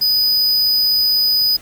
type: tone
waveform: square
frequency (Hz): 4978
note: D#8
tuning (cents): 0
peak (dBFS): -13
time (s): 0.01-1.57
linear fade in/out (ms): 10
effects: pink hiss -42 dBFS RMS until 1.61 s